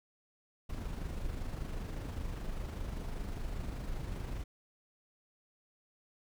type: noise with amplitude modulation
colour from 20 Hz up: brown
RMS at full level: -37 dBFS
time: 0.69-4.44 s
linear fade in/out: 10 ms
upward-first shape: sine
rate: 25.1 Hz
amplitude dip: 40%
effects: none